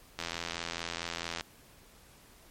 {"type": "click train", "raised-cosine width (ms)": 0.2, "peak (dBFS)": -17, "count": 104, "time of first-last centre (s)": [0.19, 1.409], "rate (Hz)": 84.5, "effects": ["pink hiss -58 dBFS RMS until 2.5 s", "MP3 64 kbps"]}